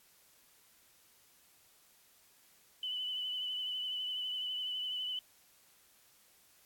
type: tone with vibrato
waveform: sine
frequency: 2998 Hz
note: F#7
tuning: 22 cents sharp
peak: -35 dBFS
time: 2.83-5.19 s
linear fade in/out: 2 ms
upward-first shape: triangle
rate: 12 Hz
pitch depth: 35 cents each way
effects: white hiss -65 dBFS RMS until 6.65 s + AAC 64 kbps